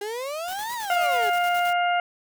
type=exponential two-way sweep; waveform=35% pulse; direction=up then down; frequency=399.9 to 987.8 to 399.9 Hz; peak=-27 dBFS; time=0.01-1.3 s; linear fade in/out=5 ms; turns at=0.74 s
type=noise with tremolo; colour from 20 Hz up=white; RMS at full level=-39 dBFS; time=0.48-1.73 s; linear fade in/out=2 ms; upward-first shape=square; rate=9.4 Hz; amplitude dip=55%
type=harmonic tone; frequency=705 Hz; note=F5; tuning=16 cents sharp; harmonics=1 / 2 / 3 / 4; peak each=-21 / -27 / -31 / -33 dBFS; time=0.9-2 s; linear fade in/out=2 ms
effects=none